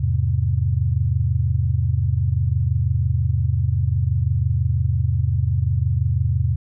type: chord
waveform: sine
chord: E augmented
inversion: none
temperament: just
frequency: 82.41 / 103.01 / 128.76 Hz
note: E2 / G#2 / B#2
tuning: 0 / -14 / -27 cents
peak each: -21 dBFS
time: 0-6.56 s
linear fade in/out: 10 ms
effects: none